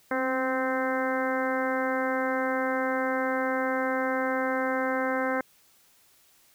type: harmonic tone with a mistuned harmonic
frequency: 260 Hz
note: C4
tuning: 11 cents flat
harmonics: 1 / 2 / 3 / 4 / 5 / 6 / 7 / 8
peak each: -31 / -29 / -34 / -35 / -36 / -33 / -38 / -39 dBFS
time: 0.11-5.41 s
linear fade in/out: 2 ms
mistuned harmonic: 1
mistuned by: +30 cents
effects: white hiss -61 dBFS RMS until 6.54 s